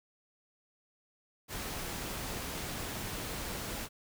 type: noise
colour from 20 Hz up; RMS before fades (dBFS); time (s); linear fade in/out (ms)
pink; -39; 1.48-3.89; 50
effects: none